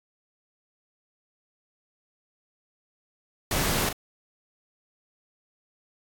pink noise with echo, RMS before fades -26 dBFS, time 3.51-3.89 s, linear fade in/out 2 ms, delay 38 ms, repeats 1, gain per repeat -7 dB, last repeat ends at 3.928 s, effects AAC 64 kbps

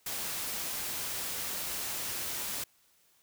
white noise, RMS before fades -36 dBFS, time 0.06-2.64 s, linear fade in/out 5 ms, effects white hiss -67 dBFS RMS until 3.22 s

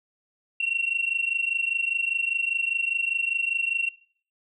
sine tone pair together, 2723 / 2748 Hz, F7 / F7, -44 / -29 cents, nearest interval unison, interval 15 cents, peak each -25 dBFS, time 0.6-3.89 s, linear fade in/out 5 ms, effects noise-tail reverb RT60 0.5 s tail -20 dB re dry + tanh soft clip ceiling -17 dBFS

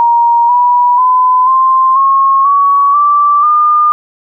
sine tone with pitch steps, 941 / 975.3 / 1010.9 / 1047.7 / 1085.9 / 1125.5 / 1166.6 / 1209.1 Hz, A#5 / B5 / B5 / C6 / C#6 / C#6 / D6 / D#6, +16 / -22 / +40 / +2 / -36 / +26 / -12 / -50 cents, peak -5 dBFS, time 0-3.92 s, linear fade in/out 0 ms, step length 490 ms, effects none

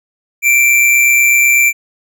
square tone with amplitude modulation, 2349 Hz, D7, in tune, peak -6 dBFS, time 0.42-1.73 s, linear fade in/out 50 ms, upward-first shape sine, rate 128 Hz, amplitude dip 40%, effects none

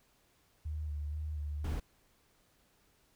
sine tone with vibrato, 75.2 Hz, D2, 42 cents sharp, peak -35 dBFS, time 0.65-1.76 s, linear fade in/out 10 ms, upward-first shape square, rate 2.1 Hz, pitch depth 31 cents each way
brown noise, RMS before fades -38 dBFS, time 1.64-1.8 s, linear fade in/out 5 ms
effects pink hiss -70 dBFS RMS until 3.15 s

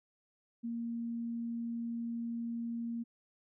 sine tone, 233.1 Hz, A#3, in tune, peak -35 dBFS, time 0.63-3.04 s, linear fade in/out 20 ms, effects none

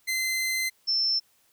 sawtooth / sine tone pair in turn, 2066 / 5337 Hz, C7 / E8, -22 / +21 cents, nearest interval octave + major third, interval 1643 cents, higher second, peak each -22 dBFS, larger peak neither, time 0.07-0.7 / 0.87-1.2 s, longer first, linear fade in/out 20 ms, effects white hiss -65 dBFS RMS until 1.52 s

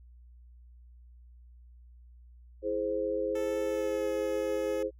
sine chord, E augmented, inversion none, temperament equal with one note detuned, 329.6 / 418.9 / 523.3 Hz, E4 / G#4 / B#4, 0 / +15 / 0 cents, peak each -36 / -33 / -31 dBFS, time 2.62-4.91 s, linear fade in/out 50 ms
10% pulse tone with pitch glide, 439.1 to 425.1 Hz, A4 to G#4, -4 to +40 cents, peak -34 dBFS, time 3.35-4.83 s, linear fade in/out 5 ms, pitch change -56 cents, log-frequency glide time 3.65-4.09 s
effects added 60 Hz sine -51 dBFS peak until 4.99 s

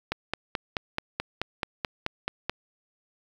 click train, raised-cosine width 0.3 ms, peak -11 dBFS, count 12, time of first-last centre 0.12-2.496 s, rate 4.63 Hz, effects 7-bit

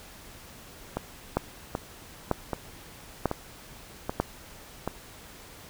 two click trains, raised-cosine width 1 ms, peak -14 / -9 dBFS, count 6 / 4, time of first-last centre 0.97-4.876 / 1.37-4.2 s, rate 1.28 / 1.06 Hz, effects pink hiss -48 dBFS RMS until 5.69 s

